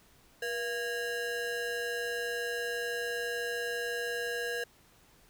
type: ring-modulated tone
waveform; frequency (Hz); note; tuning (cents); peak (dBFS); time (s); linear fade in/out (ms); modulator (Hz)
square; 581; D5; -19; -30; 0.42-4.64; 5; 1060
effects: pink hiss -62 dBFS RMS until 5.29 s